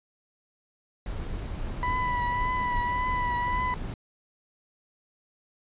brown noise, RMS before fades -33 dBFS, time 1.06-3.94 s, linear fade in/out 2 ms
35% pulse tone with vibrato, 987.8 Hz, B5, in tune, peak -24 dBFS, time 1.83-3.74 s, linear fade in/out 0 ms, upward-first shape triangle, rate 1.8 Hz, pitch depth 33 cents each way
effects resampled to 8000 Hz

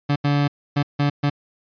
30% pulse tone bursts at uneven times, 144 Hz, D3, 34 cents flat, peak -14 dBFS, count 5, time 0.09-0.16 / 0.24-0.48 / 0.76-0.83 / 0.99-1.1 / 1.23-1.3 s, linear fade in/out 10 ms, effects resampled to 11025 Hz

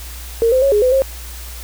sine tone with pitch steps, 459.6 / 516 / 550 / 416.3 / 507 / 535 Hz, A#4 / C5 / C#5 / G#4 / B4 / C5, -25 / -24 / -14 / +4 / +45 / +38 cents, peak -10 dBFS, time 0.42-1.02 s, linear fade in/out 0 ms, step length 100 ms, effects added 60 Hz sine -30 dBFS peak until 1.63 s + white hiss -35 dBFS RMS until 1.63 s

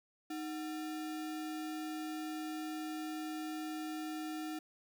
sine tone with sample-and-hold, 311.1 Hz, D#4, in tune, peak -38 dBFS, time 0.3-4.59 s, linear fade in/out 5 ms, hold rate 1050 Hz, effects none

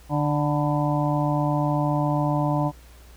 harmonic tone with a mistuned harmonic, 147.6 Hz, D3, 9 cents sharp, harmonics 1 / 2 / 4 / 5 / 6 / 7, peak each -23 / -26 / -29 / -30 / -31 / -31 dBFS, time 0.09-2.72 s, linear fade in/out 50 ms, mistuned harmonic 7, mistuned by -60 cents, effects added 60 Hz sine -46 dBFS peak until 3.16 s + pink hiss -53 dBFS RMS until 3.16 s

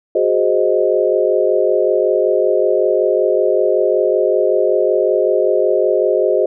sine chord, Ab dominant seventh, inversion third, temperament equal, 370 / 415.3 / 523.3 / 622.3 Hz, Gb4 / Ab4 / C5 / Eb5, 0 / 0 / 0 / 0 cents, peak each -17 dBFS, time 0.15-6.46 s, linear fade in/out 5 ms, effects none

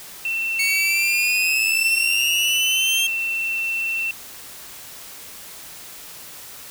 sine tone, 2691 Hz, E7, 35 cents sharp, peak -21 dBFS, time 0.25-4.11 s, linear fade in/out 2 ms
sawtooth exponential sweep, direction up, 2217 to 3200 Hz, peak -16 dBFS, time 0.59-3.07 s, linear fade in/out 5 ms
effects white hiss -39 dBFS RMS until 6.7 s

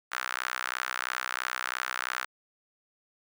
sawtooth tone with high-pass filter, 63 Hz, B1, 35 cents sharp, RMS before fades -34 dBFS, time 0.11-2.26 s, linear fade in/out 20 ms, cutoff 1400 Hz, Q 2.8, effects none

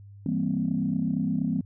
sine chord, C dominant seventh, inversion first, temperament equal with one note detuned, 164.81 / 197.7 / 233.1 / 261.6 Hz, E3 / G3 / Bb3 / C4, 0 / +15 / 0 / 0 cents, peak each -29 dBFS, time 0.26-1.61 s, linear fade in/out 2 ms, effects tanh soft clip ceiling -14 dBFS + added 100 Hz sine -44 dBFS peak until 1.65 s

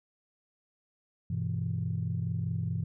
sine chord, E minor, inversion first, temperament just, 98.89 / 123.61 / 164.81 Hz, G2 / B2 / E3, +16 / +2 / 0 cents, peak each -33 dBFS, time 1.3-2.84 s, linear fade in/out 5 ms, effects tanh soft clip ceiling -21 dBFS

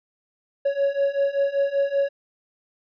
triangle beating tone pair, 554.4 / 559.6 Hz, C#5 / C#5, 0 / +16 cents, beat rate 5.2 Hz, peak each -22 / -20 dBFS, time 0.65-2.09 s, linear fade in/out 10 ms, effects resampled to 11025 Hz

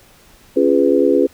sine chord, C# dominant seventh, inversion none, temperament just, 277.2 / 346.5 / 415.8 / 498.9 Hz, C#4 / E#4 / G#4 / B4, 0 / -14 / +2 / +17 cents, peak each -16 dBFS, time 0.56-1.27 s, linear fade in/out 10 ms, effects pink hiss -48 dBFS RMS until 1.33 s

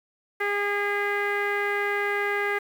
sawtooth tone with low-pass filter, 407.5 Hz, G#4, 33 cents flat, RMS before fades -26 dBFS, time 0.4-2.59 s, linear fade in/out 10 ms, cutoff 1900 Hz, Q 7.3, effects 8-bit

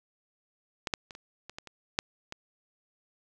clicks, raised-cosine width 0.2 ms, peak -14 / -10 / -26 / -28 / -25 / -22 / -28 / -8 / -21 dBFS, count 9, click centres 0.872 / 0.938 / 1.108 / 1.151 / 1.496 / 1.585 / 1.673 / 1.989 / 2.324 s, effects none

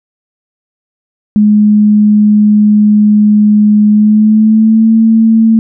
sine tone with pitch glide, 210 to 223.8 Hz, G#3 to A3, +19 to +30 cents, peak -3 dBFS, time 1.36-5.59 s, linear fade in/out 0 ms, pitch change +111 cents, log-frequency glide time 3.9-4.92 s, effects none

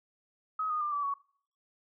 sine tone with pitch steps, 1271 / 1231.3 / 1192.8 / 1155.5 / 1119.3 Hz, D#6 / D#6 / D6 / D6 / C#6, +36 / -18 / +27 / -28 / +16 cents, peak -29 dBFS, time 0.59-1.14 s, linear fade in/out 5 ms, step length 110 ms, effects noise-tail reverb RT60 0.5 s tail -20 dB re dry

